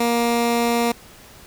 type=tone; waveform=15% pulse; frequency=235.5 Hz; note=A#3; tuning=18 cents sharp; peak=-11 dBFS; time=0-0.92 s; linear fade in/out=5 ms; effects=pink hiss -45 dBFS RMS until 1.46 s